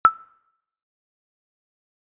sine tone with exponential decay, 1319 Hz, E6, 1 cent sharp, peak -3 dBFS, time 0.05-0.14 s, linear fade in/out 0 ms, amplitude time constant 18 ms, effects noise-tail reverb RT60 0.8 s tail -24 dB re dry + resampled to 8000 Hz

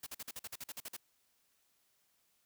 white noise bursts, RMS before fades -44 dBFS, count 12, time 0.03-0.967 s, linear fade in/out 5 ms, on 35 ms, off 47 ms, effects white hiss -75 dBFS RMS until 2.45 s

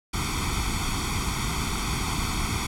pink noise with comb filter, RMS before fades -27 dBFS, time 0.13-2.67 s, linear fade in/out 10 ms, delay 0.88 ms, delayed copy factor +0.9, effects low-pass 10000 Hz 12 dB/octave

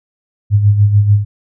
sine tone with tremolo, 103 Hz, G#2, 14 cents flat, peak -4 dBFS, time 0.5-1.25 s, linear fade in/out 50 ms, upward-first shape sine, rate 6.8 Hz, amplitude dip 60%, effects none

